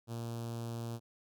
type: tone with notch filter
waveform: sawtooth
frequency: 116.54 Hz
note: A#2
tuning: in tune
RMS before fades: -40 dBFS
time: 0.07-1 s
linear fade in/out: 50 ms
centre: 2000 Hz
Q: 0.89
effects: none